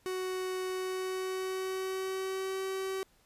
45% pulse tone with pitch glide, 371.7 to 382.4 Hz, F#4 to G4, +8 to -43 cents, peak -33 dBFS, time 0.06-3.03 s, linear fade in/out 0 ms, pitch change +49 cents, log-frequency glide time 0.67-2.62 s, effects pink hiss -67 dBFS RMS until 3.25 s + resampled to 32000 Hz

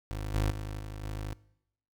25% pulse tone with level steps, 51.91 Hz, G#1, in tune, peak -30 / -22 / -32 / -35 / -31 dBFS, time 0.11-1.33 s, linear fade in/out 0 ms, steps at 0.34 / 0.5 / 0.79 / 1.03 s, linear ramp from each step 10 ms, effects noise-tail reverb RT60 0.8 s tail -22 dB re dry

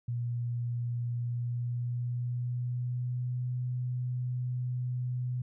sine tone with pitch glide, 119.9 to 124.7 Hz, A#2 to B2, +49 to +17 cents, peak -30 dBFS, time 0.08-5.42 s, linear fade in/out 5 ms, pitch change +68 cents, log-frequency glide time 1.15-3.51 s, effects none

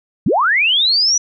sine linear sweep, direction up, 120.2 to 5960 Hz, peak -11 dBFS, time 0.26-1.18 s, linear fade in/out 5 ms, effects none

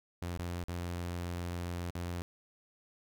sawtooth tone with dropouts, 87.31 Hz, F2, in tune, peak -32 dBFS, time 0.22-2.22 s, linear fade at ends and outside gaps 0 ms, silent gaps 0.374-0.392 / 0.638-0.684 / 1.905-1.953 s, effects none

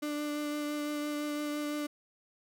35% pulse tone with vibrato, 296 Hz, D4, 14 cents sharp, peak -31 dBFS, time 0.02-1.87 s, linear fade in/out 10 ms, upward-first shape triangle, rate 5.9 Hz, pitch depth 15 cents each way, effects none

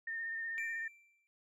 sine tone with vibrato, 1820 Hz, A#6, 42 cents flat, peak -37 dBFS, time 0.07-0.88 s, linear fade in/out 5 ms, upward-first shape sine, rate 16 Hz, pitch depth 26 cents each way
triangle tone with exponential decay, 2349 Hz, D7, in tune, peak -36 dBFS, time 0.58-1.27 s, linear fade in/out 0 ms, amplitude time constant 150 ms
effects none

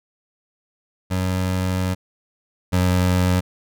25% pulse tone pair in turn, 92.5 / 90.96 Hz, F#2 / F#2, 0 / -29 cents, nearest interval unison, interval 29 cents, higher first, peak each -16 / -12 dBFS, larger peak second, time 1.1-1.95 / 2.72-3.41 s, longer first, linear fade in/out 20 ms, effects none

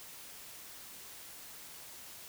silence, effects white hiss -50 dBFS RMS until 2.28 s

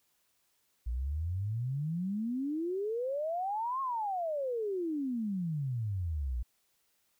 sine exponential two-way sweep, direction up then down, 56.3 to 1094 to 56.3 Hz, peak -31 dBFS, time 0.86-6.43 s, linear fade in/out 10 ms, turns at 3.81 s, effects white hiss -74 dBFS RMS until 7.19 s

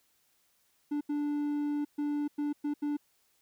triangle tone bursts at uneven times, 292.8 Hz, D4, 5 cents flat, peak -27 dBFS, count 6, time 0.91-1.01 / 1.09-1.85 / 1.98-2.28 / 2.38-2.53 / 2.64-2.74 / 2.82-2.97 s, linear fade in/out 10 ms, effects white hiss -71 dBFS RMS until 3.41 s

